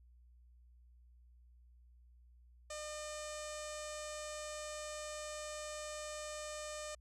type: tone with low-pass filter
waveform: sawtooth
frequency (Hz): 605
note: D#5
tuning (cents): -49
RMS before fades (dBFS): -45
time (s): 2.7-6.95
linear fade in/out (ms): 5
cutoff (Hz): 7700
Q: 3.9
effects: added 60 Hz sine -60 dBFS peak until 7 s